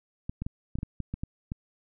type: clicks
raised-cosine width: 5 ms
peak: -20 dBFS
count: 10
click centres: 0.295 / 0.42 / 0.465 / 0.755 / 0.787 / 0.831 / 1.003 / 1.14 / 1.235 / 1.519 s
effects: none